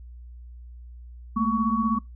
sine tone cluster, 214.7 / 230.6 / 1122 Hz, A3 / A#3 / C#6, -42 / -19 / +21 cents, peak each -25 dBFS, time 1.36-1.99 s, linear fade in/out 10 ms, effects noise-tail reverb RT60 0.2 s tail -23 dB re dry + added 60 Hz sine -40 dBFS peak until 2.15 s

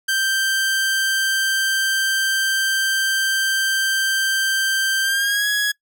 sawtooth tone with pitch glide, 1568 to 1670.9 Hz, G6 to G#6, 0 to +10 cents, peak -14 dBFS, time 0.08-5.72 s, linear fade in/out 10 ms, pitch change +110 cents, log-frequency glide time 5.03-5.47 s, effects noise-tail reverb RT60 0.1 s tail -23 dB re dry

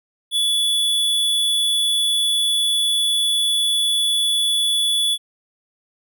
square tone, 3432 Hz, A7, 44 cents flat, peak -17 dBFS, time 0.31-5.18 s, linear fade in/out 50 ms, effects none

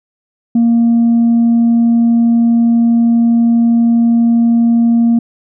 sine tone, 233.1 Hz, A#3, in tune, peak -5 dBFS, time 0.55-5.19 s, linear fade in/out 5 ms, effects tanh soft clip ceiling -5 dBFS

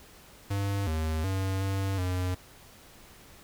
square tone with pitch steps, 99.6 / 79 / 95.7 / 97.1 / 91.2 Hz, G2 / D#2 / G2 / G2 / F#2, +28 / +27 / -41 / -16 / -24 cents, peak -28 dBFS, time 0.5-2.35 s, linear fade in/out 10 ms, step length 370 ms, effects pink hiss -53 dBFS RMS until 3.43 s

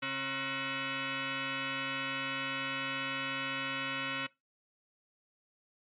sine tone with frequency modulation, 543 Hz, C#5, 36 cents flat, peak -33 dBFS, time 0.02-4.27 s, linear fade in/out 10 ms, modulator 406 Hz, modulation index 6.5, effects noise-tail reverb RT60 0.2 s tail -20 dB re dry + MP3 48 kbps

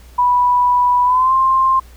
sine tone with pitch glide, 984 to 1054.6 Hz, B5 to C6, -7 to +13 cents, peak -10 dBFS, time 0.18-1.8 s, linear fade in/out 10 ms, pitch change +120 cents, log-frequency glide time 1.04-1.33 s, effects added 60 Hz sine -39 dBFS peak until 1.96 s + pink hiss -48 dBFS RMS until 1.96 s

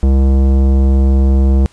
sine tone with tanh clipping, 67 Hz, C2, 42 cents sharp, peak -9 dBFS, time 0.03-1.66 s, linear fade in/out 0 ms, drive 16 dB, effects pink hiss -47 dBFS RMS until 1.72 s + resampled to 22050 Hz

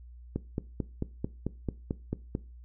click train, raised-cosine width 3 ms, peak -17 dBFS, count 10, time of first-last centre 0.36-2.351 s, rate 4.52 Hz, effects noise-tail reverb RT60 0.3 s tail -19 dB re dry + added 60 Hz sine -46 dBFS peak until 2.64 s

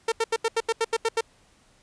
sawtooth tone bursts, 454 Hz, A#4, 46 cents flat, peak -17 dBFS, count 10, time 0.08-1.209 s, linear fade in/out 5 ms, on 40 ms, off 81 ms, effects pink hiss -60 dBFS RMS until 1.82 s + resampled to 22050 Hz

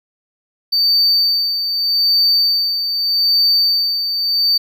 triangle tone with tremolo, 4591 Hz, D8, 40 cents flat, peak -9 dBFS, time 0.72-4.58 s, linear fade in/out 10 ms, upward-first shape sine, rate 0.82 Hz, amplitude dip 55%, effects none

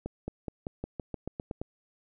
accelerating click train, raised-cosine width 2 ms, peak -21 dBFS, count 11, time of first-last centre 0.06-1.615 s, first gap 220 ms, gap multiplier 0.92, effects none

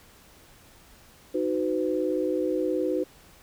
sine chord, B major, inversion first, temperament equal with one note detuned, 311.1 / 370 / 504.8 Hz, D#4 / F#4 / B4, 0 / 0 / +38 cents, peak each -28 dBFS, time 1.34-3.04 s, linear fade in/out 10 ms, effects pink hiss -54 dBFS RMS until 3.42 s

